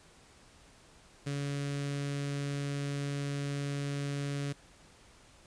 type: tone with notch filter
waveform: sawtooth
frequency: 141.8 Hz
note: C#3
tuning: 40 cents sharp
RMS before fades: -35 dBFS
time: 1.26-4.53 s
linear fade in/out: 10 ms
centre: 880 Hz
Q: 1.1
effects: pink hiss -59 dBFS RMS until 5.46 s + resampled to 22050 Hz